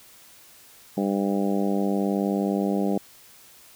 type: harmonic tone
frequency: 99.3 Hz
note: G2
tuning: 23 cents sharp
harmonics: 2 / 3 / 4 / 5 / 6 / 7 / 8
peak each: -24 / -28 / -30 / -32 / -34 / -35 / -36 dBFS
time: 0.97-2.98 s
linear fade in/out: 5 ms
effects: white hiss -51 dBFS RMS until 3.75 s